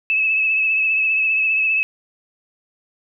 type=tone with vibrato; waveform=sine; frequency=2599 Hz; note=E7; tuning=25 cents flat; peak=-15 dBFS; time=0.1-1.83 s; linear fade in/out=0 ms; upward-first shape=triangle; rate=15 Hz; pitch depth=39 cents each way; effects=none